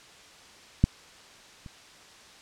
clicks, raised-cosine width 5 ms, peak -6 / -30 dBFS, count 2, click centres 0.84 / 1.662 s, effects white hiss -51 dBFS RMS until 2.41 s + low-pass 6000 Hz 12 dB/octave

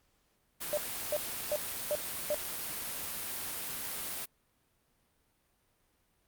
white noise, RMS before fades -38 dBFS, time 0.6-4.26 s, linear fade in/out 20 ms
sine tone bursts, 596 Hz, D5, 25 cents sharp, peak -28 dBFS, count 5, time 0.73-2.345 s, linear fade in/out 0 ms, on 43 ms, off 350 ms
effects pink hiss -73 dBFS RMS until 6.27 s + Opus 48 kbps

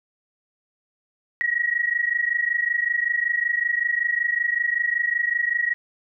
sine tone pair together, 1892 / 1917.3 Hz, A#6 / A#6, +25 / +48 cents, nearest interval unison, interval 23 cents, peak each -23 dBFS, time 1.41-5.74 s, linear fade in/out 0 ms, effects none

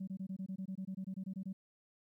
sine tone bursts, 190 Hz, F#3, 46 cents sharp, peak -37 dBFS, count 16, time 0-1.53 s, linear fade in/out 10 ms, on 75 ms, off 22 ms, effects tanh soft clip ceiling -35 dBFS + 13-bit

